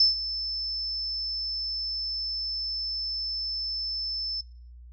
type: tone with ADSR envelope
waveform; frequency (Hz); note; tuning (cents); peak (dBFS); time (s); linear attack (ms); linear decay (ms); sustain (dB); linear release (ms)
sine; 5274; E8; 0; -15; 0-4.41; 4; 140; -14; 5
effects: noise-tail reverb RT60 0.5 s tail -21 dB re dry + added 60 Hz sine -44 dBFS peak until 4.92 s